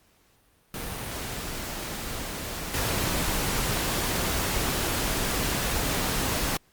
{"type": "noise with level steps", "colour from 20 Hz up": "pink", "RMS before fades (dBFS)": [-34, -27], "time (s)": [0.74, 6.57], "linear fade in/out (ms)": 2, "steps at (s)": 2.74, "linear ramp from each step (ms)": 2, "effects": ["pink hiss -63 dBFS RMS until 6.72 s", "Opus 48 kbps"]}